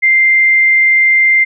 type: tone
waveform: sine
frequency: 2093 Hz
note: C7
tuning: in tune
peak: -6 dBFS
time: 0.02-1.45 s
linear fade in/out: 20 ms
effects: none